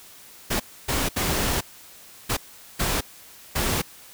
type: noise bursts at uneven times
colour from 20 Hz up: pink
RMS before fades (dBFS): -24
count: 6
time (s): 0.5-0.6 / 0.88-1.09 / 1.16-1.61 / 2.29-2.37 / 2.79-3.01 / 3.55-3.82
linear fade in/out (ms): 10
effects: white hiss -47 dBFS RMS until 4.13 s